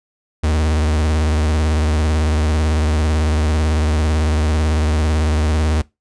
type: tone with vibrato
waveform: 45% pulse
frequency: 77 Hz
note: D#2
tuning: 17 cents flat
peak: -14 dBFS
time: 0.43-5.82 s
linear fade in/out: 10 ms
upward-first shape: triangle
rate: 18 Hz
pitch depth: 94 cents each way
effects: noise-tail reverb RT60 0.2 s tail -21 dB re dry + resampled to 22050 Hz